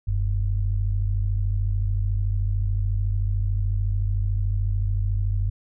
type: tone pair together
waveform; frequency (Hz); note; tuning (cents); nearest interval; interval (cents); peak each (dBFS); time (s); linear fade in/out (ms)
sine; 44.33 / 98; F1 / G2; +27 / 0; octave + major second; 1373; -23 / -23; 0.07-5.5; 10
effects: none